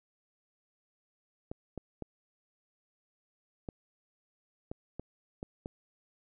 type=clicks; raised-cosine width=2 ms; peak=-25 dBFS; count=8; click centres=1.515 / 1.777 / 2.023 / 3.688 / 4.715 / 4.996 / 5.429 / 5.659 s; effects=none